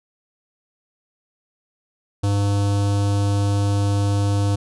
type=tone with notch filter; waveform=square; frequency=100.8 Hz; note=G2; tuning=49 cents sharp; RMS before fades=-19 dBFS; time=2.23-4.56 s; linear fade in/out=10 ms; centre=2000 Hz; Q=0.98; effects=resampled to 24000 Hz